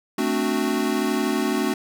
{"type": "chord", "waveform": "square", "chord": "D dominant seventh", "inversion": "second", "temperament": "equal", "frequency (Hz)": [220, 261.6, 293.7, 370], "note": ["A3", "C4", "D4", "F#4"], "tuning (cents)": [0, 0, 0, 0], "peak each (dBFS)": -27, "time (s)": [0.18, 1.74], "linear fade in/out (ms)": 5, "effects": []}